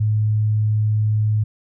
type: tone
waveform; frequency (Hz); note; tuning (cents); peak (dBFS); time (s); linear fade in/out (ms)
sine; 107.2; A2; -45; -15; 0-1.44; 10
effects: none